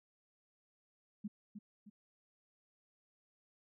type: tone with echo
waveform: sine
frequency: 207.7 Hz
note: G#3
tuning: in tune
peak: -38 dBFS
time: 1.24-1.28 s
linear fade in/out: 10 ms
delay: 310 ms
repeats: 2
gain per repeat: -7 dB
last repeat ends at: 1.9 s
effects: none